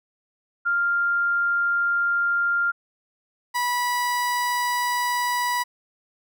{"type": "tone pair in turn", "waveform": ["sine", "30% pulse"], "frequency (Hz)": [1396.9, 978.1], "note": ["F6", "B5"], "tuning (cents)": [0, -17], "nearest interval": "tritone", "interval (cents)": 617, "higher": "first", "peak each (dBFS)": -19, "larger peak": "neither", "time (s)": [[0.65, 2.72], [3.54, 5.64]], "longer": "second", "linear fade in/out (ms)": 20, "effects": []}